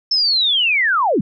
sine linear sweep, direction down, 5330 to 148.6 Hz, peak -13 dBFS, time 0.11-1.21 s, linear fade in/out 5 ms, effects none

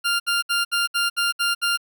20% pulse tone bursts, 1396.9 Hz, F6, in tune, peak -14 dBFS, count 8, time 0.04-1.775 s, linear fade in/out 20 ms, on 160 ms, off 65 ms, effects none

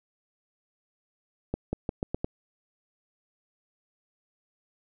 accelerating click train, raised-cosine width 2 ms, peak -15 dBFS, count 6, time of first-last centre 1.54-2.245 s, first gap 190 ms, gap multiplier 0.85, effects none

